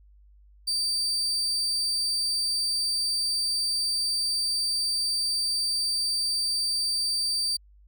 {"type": "tone", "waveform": "35% pulse", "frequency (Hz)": 4646, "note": "D8", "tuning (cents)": -20, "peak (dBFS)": -23, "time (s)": [0.67, 7.57], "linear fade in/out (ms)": 10, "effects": ["added 50 Hz sine -52 dBFS peak until 7.87 s"]}